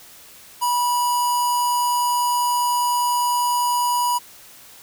square tone with notch filter, 975 Hz, B5, 23 cents flat, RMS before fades -20 dBFS, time 0.61-4.19 s, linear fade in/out 20 ms, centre 2100 Hz, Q 0.53, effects white hiss -45 dBFS RMS until 4.82 s

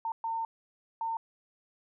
sine tone bursts at uneven times, 907 Hz, A#5, 48 cents flat, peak -30 dBFS, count 3, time 0.05-0.12 / 0.24-0.45 / 1.01-1.17 s, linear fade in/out 2 ms, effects none

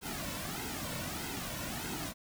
pink noise with flanger, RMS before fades -39 dBFS, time 0.01-2.14 s, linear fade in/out 50 ms, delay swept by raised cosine 1.7 to 2.5 ms, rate 1.6 Hz, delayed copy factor -0.7, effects none

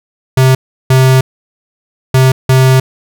square tone bursts at uneven times, 130.81 Hz, C3, in tune, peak -5 dBFS, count 4, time 0.37-0.55 / 0.9-1.21 / 2.14-2.32 / 2.49-2.8 s, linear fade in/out 5 ms, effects none

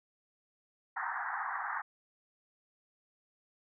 pink band-pass noise, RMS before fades -37 dBFS, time 0.96-1.82 s, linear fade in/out 10 ms, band 760 to 1900 Hz, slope 96 dB/octave, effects none

